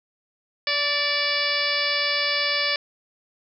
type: harmonic tone with a mistuned harmonic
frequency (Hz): 578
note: D5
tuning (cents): -28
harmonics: 1 / 2 / 3 / 4 / 5 / 6 / 7 / 8 / 9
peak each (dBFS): -31 / -33 / -28 / -27 / -31 / -31 / -33 / -28 / -30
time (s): 0.67-2.76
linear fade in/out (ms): 2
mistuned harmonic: 3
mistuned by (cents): +28
effects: none